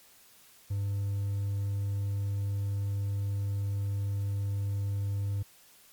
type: tone with hard clipping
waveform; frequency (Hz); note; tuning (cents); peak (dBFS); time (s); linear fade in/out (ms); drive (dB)
triangle; 100; G2; +35; -29; 0.7-5.43; 10; 5
effects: white hiss -58 dBFS RMS until 5.92 s + MP3 96 kbps